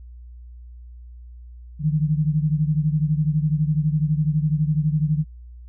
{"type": "beating tone pair", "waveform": "sine", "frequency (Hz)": [150, 162], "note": ["D3", "E3"], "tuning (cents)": [37, -30], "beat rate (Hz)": 12, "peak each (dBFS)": [-19, -23], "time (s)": [1.79, 5.25], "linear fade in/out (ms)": 50, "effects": ["added 60 Hz sine -38 dBFS peak until 5.68 s"]}